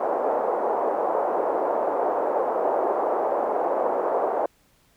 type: band-pass noise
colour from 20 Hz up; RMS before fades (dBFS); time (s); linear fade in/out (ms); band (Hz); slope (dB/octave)
pink; -24; 0-4.46; 5; 440 to 880; 24
effects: pink hiss -62 dBFS RMS until 4.96 s